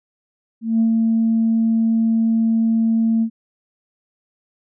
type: tone with ADSR envelope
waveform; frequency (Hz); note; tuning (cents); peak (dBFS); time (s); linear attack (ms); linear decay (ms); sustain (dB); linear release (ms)
sine; 225.7; A3; +44; -11; 0.61-3.3; 190; 99; -2; 78
effects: tanh soft clip ceiling -9 dBFS